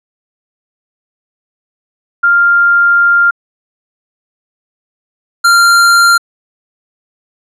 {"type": "tone pair in turn", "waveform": ["sine", "square"], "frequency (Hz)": [1396.9, 1388.1], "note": ["F6", "F6"], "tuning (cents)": [0, -11], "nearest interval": "unison", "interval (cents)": 11, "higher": "first", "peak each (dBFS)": -5, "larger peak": "neither", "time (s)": [[2.23, 3.31], [5.44, 6.18]], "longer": "first", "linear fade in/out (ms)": 10, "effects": ["low-pass 11000 Hz 12 dB/octave"]}